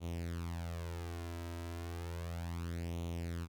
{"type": "tone with flanger", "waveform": "sawtooth", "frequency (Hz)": 84.9, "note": "F2", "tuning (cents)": -48, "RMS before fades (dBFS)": -41, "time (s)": [0, 3.48], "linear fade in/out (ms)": 50, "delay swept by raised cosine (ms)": [0.3, 3.1], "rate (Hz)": 0.33, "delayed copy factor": 0.7, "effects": []}